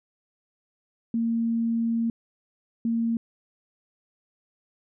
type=tone bursts at uneven times; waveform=sine; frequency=230 Hz; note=A#3; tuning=23 cents flat; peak=-22 dBFS; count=2; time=1.14-2.1 / 2.85-3.17 s; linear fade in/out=2 ms; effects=none